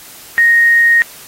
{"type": "tone with quantisation", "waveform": "sine", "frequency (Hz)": 1864.7, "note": "A#6", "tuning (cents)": 0, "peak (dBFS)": -6, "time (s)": [0.38, 1.02], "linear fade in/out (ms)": 0, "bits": 6, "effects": ["white hiss -36 dBFS RMS until 1.27 s", "AAC 48 kbps"]}